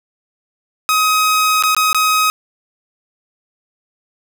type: tone with dropouts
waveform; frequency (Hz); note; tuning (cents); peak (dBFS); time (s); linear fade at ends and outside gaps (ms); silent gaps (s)
sawtooth; 1263; D#6; +26; -8; 0.89-2.3; 0; 1.625-1.636 / 1.748-1.766 / 1.93-1.946
effects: none